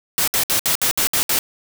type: noise bursts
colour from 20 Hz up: white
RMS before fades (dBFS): -18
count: 8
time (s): 0.18-1.389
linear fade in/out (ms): 0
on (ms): 96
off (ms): 63
effects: none